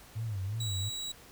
sine tone with vibrato, 103.83 Hz, G#2, in tune, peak -32 dBFS, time 0.15-0.9 s, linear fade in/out 20 ms, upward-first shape sine, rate 2.8 Hz, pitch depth 170 cents each way
30% pulse tone, 3886 Hz, B7, 29 cents flat, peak -33 dBFS, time 0.6-1.12 s, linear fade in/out 5 ms
effects pink hiss -54 dBFS RMS until 1.31 s

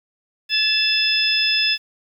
sine tone cluster, 1728 / 2654 / 3477 / 5120 Hz, A6 / E7 / A7 / D#8, -32 / +11 / -21 / +49 cents, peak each -27 / -21 / -21 / -20 dBFS, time 0.49-1.78 s, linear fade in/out 50 ms, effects 8-bit

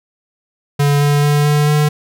square tone with pitch steps, 143.6 / 145.02 / 146.45 / 147.89 / 149.35 Hz, D3 / D3 / D3 / D3 / D3, -39 / -22 / -5 / +12 / +29 cents, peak -11 dBFS, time 0.79-1.89 s, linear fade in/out 10 ms, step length 220 ms, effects none

